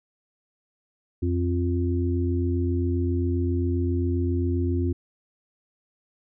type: harmonic tone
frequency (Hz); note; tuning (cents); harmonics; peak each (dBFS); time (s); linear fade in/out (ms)
87.5; F2; +4; 1 / 3 / 4; -23 / -28 / -29; 1.22-4.93; 10
effects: none